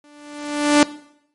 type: tone with exponential growth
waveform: sawtooth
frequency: 293.7 Hz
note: D4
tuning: in tune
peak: -4 dBFS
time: 0.04-0.83 s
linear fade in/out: 2 ms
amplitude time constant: 170 ms
effects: noise-tail reverb RT60 0.7 s tail -18 dB re dry + MP3 48 kbps